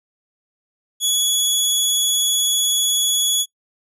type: tone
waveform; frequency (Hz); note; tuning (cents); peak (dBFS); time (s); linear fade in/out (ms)
20% pulse; 3379; G#7; +29; -10; 1-3.46; 50
effects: noise-tail reverb RT60 0.1 s tail -23 dB re dry